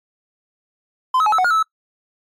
triangle tone with pitch steps, 1027 / 1280 / 849 / 1308 / 739 / 1428 / 1311 / 1303 Hz, C6 / D#6 / G#5 / E6 / F#5 / F6 / E6 / E6, -33 / +49 / +38 / -14 / -2 / +38 / -10 / -20 cents, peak -11 dBFS, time 1.14-1.628 s, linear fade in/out 5 ms, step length 61 ms, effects noise-tail reverb RT60 0.1 s tail -24 dB re dry + MP3 64 kbps

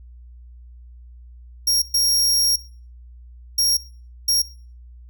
sawtooth tone bursts at uneven times, 5588 Hz, F8, in tune, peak -13 dBFS, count 4, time 1.67-1.82 / 1.94-2.56 / 3.58-3.77 / 4.28-4.42 s, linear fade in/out 5 ms, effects noise-tail reverb RT60 0.4 s tail -19 dB re dry + added 60 Hz sine -40 dBFS peak until 5.09 s

